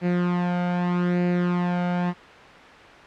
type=tone with flanger; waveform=sawtooth; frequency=177.1 Hz; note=F3; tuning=24 cents sharp; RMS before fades=-23 dBFS; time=0.01-2.14 s; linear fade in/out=50 ms; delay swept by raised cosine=0.43 to 1.37 ms; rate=0.81 Hz; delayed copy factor=+0.65; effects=white hiss -43 dBFS RMS until 3.06 s + low-pass 2000 Hz 12 dB/octave